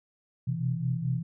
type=tone cluster; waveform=sine; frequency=124.9 / 129.6 / 165.6 Hz; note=B2 / C3 / E3; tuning=+20 / -16 / +8 cents; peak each=-31 dBFS; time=0.47-1.23 s; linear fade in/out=10 ms; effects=none